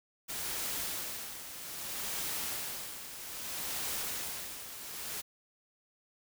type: noise with tremolo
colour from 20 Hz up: white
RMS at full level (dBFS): -36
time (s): 0.28-5.22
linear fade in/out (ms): 20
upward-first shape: sine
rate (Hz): 0.62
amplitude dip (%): 65
effects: none